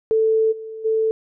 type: tone with level steps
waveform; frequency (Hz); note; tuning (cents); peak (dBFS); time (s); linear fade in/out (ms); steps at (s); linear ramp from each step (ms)
sine; 442; A4; +8; -14 / -30 / -16; 0.11-1.11; 0; 0.51 / 0.84; 20
effects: none